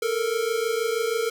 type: tone pair together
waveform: square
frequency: 440 / 466.3 Hz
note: A4 / A#4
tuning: 0 / +1 cents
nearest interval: minor second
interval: 101 cents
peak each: -27 / -26 dBFS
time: 0.02-1.3 s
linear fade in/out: 5 ms
effects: none